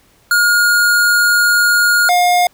square tone pair in turn, 1428 / 712.4 Hz, F6 / F5, +38 / +34 cents, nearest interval octave, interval 1204 cents, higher first, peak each -10 dBFS, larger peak neither, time 0.31-2.09 / 2.09-2.47 s, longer first, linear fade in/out 2 ms, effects pink hiss -52 dBFS RMS until 2.53 s

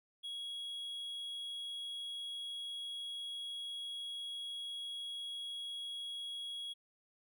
triangle tone, 3322 Hz, G#7, in tune, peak -39 dBFS, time 0.23-6.74 s, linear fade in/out 20 ms, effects none

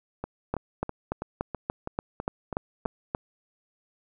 two click trains, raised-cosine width 1 ms, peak -13 / -18 dBFS, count 10 / 9, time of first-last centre 0.54-3.149 / 0.24-2.854 s, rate 3.45 / 3.06 Hz, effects none

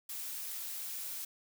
blue noise, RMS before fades -41 dBFS, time 0.09-1.25 s, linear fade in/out 5 ms, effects none

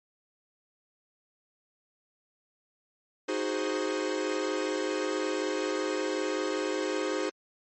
45% pulse chord, Ab dominant seventh, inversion second, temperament equal, 311.1 / 370 / 415.3 / 523.3 Hz, Eb4 / Gb4 / Ab4 / C5, 0 / 0 / 0 / 0 cents, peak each -34 dBFS, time 3.28-7.3 s, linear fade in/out 10 ms, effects MP3 32 kbps

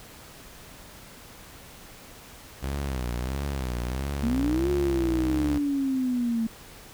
sawtooth tone with vibrato, 65 Hz, C2, 11 cents flat, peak -24 dBFS, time 2.62-5.59 s, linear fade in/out 20 ms, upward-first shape sine, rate 1.5 Hz, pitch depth 150 cents each way
sine linear two-way sweep, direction up then down, 222.1 to 360 to 222.1 Hz, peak -23 dBFS, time 4.23-6.47 s, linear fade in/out 5 ms, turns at 4.7 s
effects pink hiss -47 dBFS RMS until 6.93 s

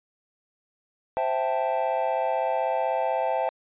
triangle chord, A minor seventh, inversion first, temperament equal, 523.3 / 659.3 / 784 / 880 Hz, C5 / E5 / G5 / A5, 0 / 0 / 0 / 0 cents, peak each -27 / -26 / -27 / -27 dBFS, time 1.17-3.49 s, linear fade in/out 0 ms, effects resampled to 8000 Hz

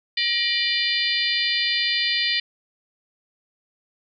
harmonic tone with a mistuned harmonic, 594 Hz, D5, 20 cents sharp, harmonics 3 / 4 / 5 / 6 / 7 / 8, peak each -27 / -27 / -27 / -27 / -27 / -27 dBFS, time 0.17-2.4 s, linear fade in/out 5 ms, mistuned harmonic 3, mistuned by +110 cents, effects none

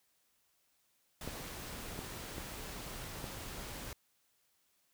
pink noise, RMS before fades -45 dBFS, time 1.21-3.93 s, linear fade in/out 2 ms
clicks, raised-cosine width 2 ms, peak -28 dBFS, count 4, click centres 1.276 / 1.991 / 2.382 / 3.242 s
effects white hiss -75 dBFS RMS until 4.93 s

